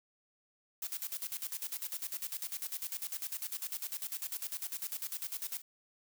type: noise with tremolo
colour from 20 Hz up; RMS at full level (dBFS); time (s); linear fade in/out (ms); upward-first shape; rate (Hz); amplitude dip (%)
blue; -38; 0.82-5.62; 5; square; 10; 80
effects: none